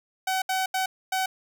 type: tone bursts at uneven times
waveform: sawtooth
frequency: 756 Hz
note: F#5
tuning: 37 cents sharp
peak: -20 dBFS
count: 4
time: 0.27-0.42 / 0.49-0.66 / 0.74-0.86 / 1.12-1.26 s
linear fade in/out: 5 ms
effects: none